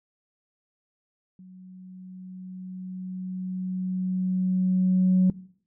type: tone with level ramp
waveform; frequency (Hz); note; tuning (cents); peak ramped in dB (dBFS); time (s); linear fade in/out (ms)
sine; 185; F#3; 0; -44 to -14; 1.39-5.3; 2
effects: noise-tail reverb RT60 0.6 s tail -21 dB re dry + tanh soft clip ceiling -13 dBFS